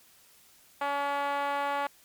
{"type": "tone with band-pass filter", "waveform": "5% pulse", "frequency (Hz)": 283.5, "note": "C#4", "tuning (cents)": 39, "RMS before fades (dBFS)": -30, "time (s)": [0.81, 1.87], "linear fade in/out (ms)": 5, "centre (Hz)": 820, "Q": 2, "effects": ["white hiss -59 dBFS RMS until 2.04 s", "MP3 96 kbps"]}